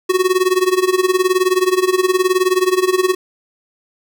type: tone with tremolo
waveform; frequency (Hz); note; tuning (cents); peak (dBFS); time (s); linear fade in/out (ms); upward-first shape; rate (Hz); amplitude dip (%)
square; 370; F#4; 0; -10; 0.09-3.15; 10; sine; 19; 85
effects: none